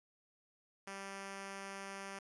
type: tone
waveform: 5% pulse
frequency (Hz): 196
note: G3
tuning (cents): 0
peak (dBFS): -33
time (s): 0.87-2.19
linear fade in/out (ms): 5
effects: resampled to 24000 Hz + 11-bit